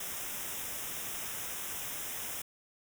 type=band-stop noise; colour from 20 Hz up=white; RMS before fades=-39 dBFS; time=0-2.42 s; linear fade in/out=5 ms; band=3700 to 5200 Hz; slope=96 dB/octave; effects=none